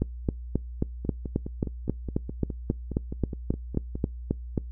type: two click trains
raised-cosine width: 3 ms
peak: -11 / -20 dBFS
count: 18 / 15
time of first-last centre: 0.02-4.578 / 1.05-3.955 s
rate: 3.73 / 4.82 Hz
effects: noise-tail reverb RT60 0.2 s tail -26 dB re dry + added 60 Hz sine -35 dBFS peak until 4.71 s